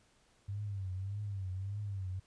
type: tone with vibrato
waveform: sine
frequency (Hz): 98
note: G2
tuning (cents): 0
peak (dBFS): -36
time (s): 0.48-2.2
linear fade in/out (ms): 10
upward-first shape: triangle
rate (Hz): 1.7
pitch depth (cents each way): 120
effects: pink hiss -69 dBFS RMS until 2.26 s + resampled to 22050 Hz